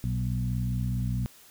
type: harmonic tone with a mistuned harmonic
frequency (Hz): 60.8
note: B1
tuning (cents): -26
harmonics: 1 / 2 / 3 / 4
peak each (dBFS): -32 / -28 / -34 / -39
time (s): 0.04-1.26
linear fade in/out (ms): 0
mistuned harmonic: 3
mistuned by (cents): +36
effects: white hiss -54 dBFS RMS until 1.5 s